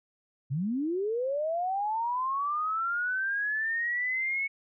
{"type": "linear sweep", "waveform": "sine", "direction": "up", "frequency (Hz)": [122.6, 2217], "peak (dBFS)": -27, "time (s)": [0.5, 4.48], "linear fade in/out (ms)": 20, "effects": []}